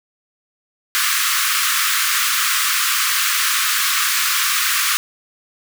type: high-pass noise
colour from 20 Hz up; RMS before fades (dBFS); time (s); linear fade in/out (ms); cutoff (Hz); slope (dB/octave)
pink; -18; 0.95-4.97; 0; 1100; 96
effects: none